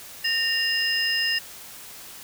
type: tone cluster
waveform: sine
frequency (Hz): 1832 / 2800 / 5080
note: A#6 / F7 / D#8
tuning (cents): -31 / +4 / +35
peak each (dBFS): -25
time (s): 0.24-1.39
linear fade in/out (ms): 10
effects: tanh soft clip ceiling -13 dBFS + white hiss -42 dBFS RMS until 2.23 s